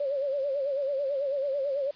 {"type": "tone with vibrato", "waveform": "sine", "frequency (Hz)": 555, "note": "C#5", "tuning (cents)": 2, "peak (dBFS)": -26, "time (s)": [0, 1.91], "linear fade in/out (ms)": 5, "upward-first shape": "sine", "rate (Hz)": 9.1, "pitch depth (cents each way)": 86, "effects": ["white hiss -54 dBFS RMS until 1.95 s", "resampled to 11025 Hz"]}